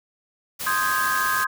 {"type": "noise", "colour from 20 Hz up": "white", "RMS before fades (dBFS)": -30, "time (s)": [0.59, 1.45], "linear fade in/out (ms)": 20}
{"type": "chord", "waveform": "sine", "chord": "Ab major seventh", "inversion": "first", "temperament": "equal", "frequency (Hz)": [1046.5, 1244.5, 1568, 1661.2], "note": ["C6", "Eb6", "G6", "Ab6"], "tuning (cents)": [0, 0, 0, 0], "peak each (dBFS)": -26, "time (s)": [0.66, 1.47], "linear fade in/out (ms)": 10}
{"effects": []}